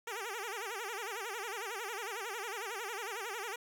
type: tone with vibrato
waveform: 10% pulse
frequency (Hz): 430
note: A4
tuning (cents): -40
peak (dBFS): -30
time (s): 0.07-3.56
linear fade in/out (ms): 5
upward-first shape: sine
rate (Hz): 11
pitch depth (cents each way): 200
effects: none